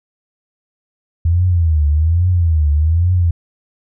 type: tone with vibrato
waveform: sine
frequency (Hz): 81.6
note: E2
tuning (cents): -17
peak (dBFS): -10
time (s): 1.25-3.31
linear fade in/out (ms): 5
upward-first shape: triangle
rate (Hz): 1.2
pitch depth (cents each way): 210
effects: none